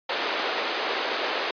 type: band-pass noise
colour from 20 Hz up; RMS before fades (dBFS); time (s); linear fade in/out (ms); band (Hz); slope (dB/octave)
pink; -28; 0.09-1.51; 5; 380 to 4600; 24
effects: resampled to 11025 Hz